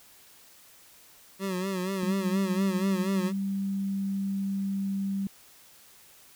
25% pulse tone with vibrato, 188 Hz, F#3, 28 cents sharp, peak -25 dBFS, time 1.39-3.33 s, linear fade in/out 50 ms, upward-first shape sine, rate 4.2 Hz, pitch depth 74 cents each way
sine tone, 196 Hz, G3, in tune, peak -27 dBFS, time 2.03-5.27 s, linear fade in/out 2 ms
effects white hiss -55 dBFS RMS until 6.35 s

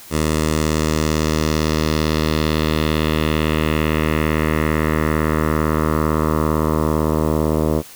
10% pulse tone with low-pass filter sweep, 77.78 Hz, D#2, in tune, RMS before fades -18 dBFS, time 0.1-7.83 s, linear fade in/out 50 ms, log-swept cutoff 9400 to 720 Hz, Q 1.9, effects white hiss -40 dBFS RMS until 7.95 s

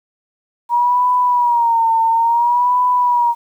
sine tone with vibrato, 948 Hz, A#5, 29 cents sharp, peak -11 dBFS, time 0.69-3.35 s, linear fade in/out 50 ms, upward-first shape sine, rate 0.58 Hz, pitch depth 81 cents each way, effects 8-bit

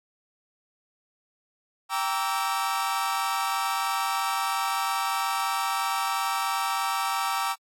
40% pulse chord, E half-diminished seventh, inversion first, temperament equal with one note detuned, 784 / 932.3 / 1153.1 / 1318.5 Hz, G5 / Bb5 / D6 / E6, 0 / 0 / -32 / 0 cents, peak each -30 dBFS, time 1.89-7.56 s, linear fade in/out 50 ms, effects AAC 48 kbps

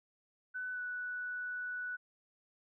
sine tone with pitch glide, 1500 to 1480.2 Hz, F#6 to F#6, +23 to 0 cents, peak -37 dBFS, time 0.54-1.97 s, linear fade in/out 20 ms, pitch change -23 cents, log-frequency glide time 0.73-0.8 s, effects none

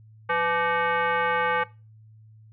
sine tone with frequency modulation, 180 Hz, F#3, 47 cents flat, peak -21 dBFS, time 0.29-1.64 s, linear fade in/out 10 ms, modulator 680 Hz, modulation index 2.6, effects noise-tail reverb RT60 0.3 s tail -21 dB re dry + added 109 Hz sine -48 dBFS peak until 2.52 s

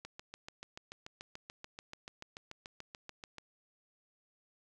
click train, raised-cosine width 0.2 ms, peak -28 dBFS, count 24, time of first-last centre 0.05-3.383 s, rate 6.9 Hz, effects none

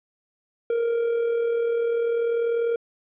triangle tone with amplitude modulation, 466.2 Hz, A#4, in tune, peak -17 dBFS, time 0.7-2.76 s, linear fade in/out 2 ms, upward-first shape sine, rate 40.2 Hz, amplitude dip 40%, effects resampled to 8000 Hz

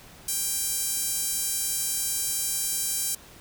sawtooth tone with high-pass filter, 789 Hz, G5, 11 cents sharp, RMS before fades -28 dBFS, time 0.28-3.15 s, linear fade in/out 5 ms, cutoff 8000 Hz, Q 1.3, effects pink hiss -49 dBFS RMS until 3.4 s

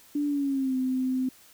sine tone with pitch glide, 291.4 to 258.1 Hz, D4 to C4, -13 to -23 cents, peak -24 dBFS, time 0.15-1.29 s, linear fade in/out 5 ms, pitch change -210 cents, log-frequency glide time 0.27-0.76 s, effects white hiss -55 dBFS RMS until 1.53 s

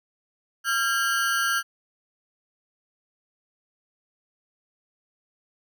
40% pulse ring-modulated tone, 1497 Hz, F#6, 20 cents sharp, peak -18 dBFS, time 0.64-1.63 s, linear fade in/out 50 ms, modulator 118 Hz, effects none

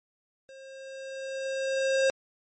square tone with level ramp, 535 Hz, C5, 38 cents sharp, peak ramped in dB -47 to -21 dBFS, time 0.49-2.1 s, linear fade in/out 0 ms, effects MP3 32 kbps

